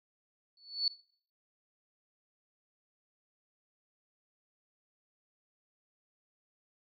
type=tone with exponential growth; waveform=sine; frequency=4445 Hz; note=C#8; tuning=4 cents sharp; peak=-24 dBFS; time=0.57-0.88 s; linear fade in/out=2 ms; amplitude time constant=67 ms; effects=noise-tail reverb RT60 0.5 s tail -19 dB re dry